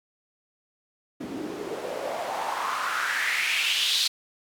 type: noise with band-pass filter sweep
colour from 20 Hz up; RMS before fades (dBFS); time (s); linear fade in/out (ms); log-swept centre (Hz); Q
white; -28; 1.2-4.08; 10; 250 to 4100; 3.7
effects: none